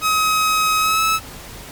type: tone with pitch glide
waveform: sawtooth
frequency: 1270 to 1301.2 Hz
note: D#6 to E6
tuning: +35 to -23 cents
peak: -11 dBFS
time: 0.01-1.2 s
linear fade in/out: 50 ms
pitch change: +42 cents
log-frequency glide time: 0.79-1.03 s
effects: pink hiss -36 dBFS RMS until 1.71 s + MP3 96 kbps